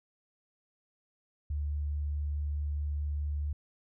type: tone with vibrato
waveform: sine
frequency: 73.42 Hz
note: D2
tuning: in tune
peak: -30 dBFS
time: 1.5-3.53 s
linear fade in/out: 5 ms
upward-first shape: triangle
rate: 4.7 Hz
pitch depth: 8 cents each way
effects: none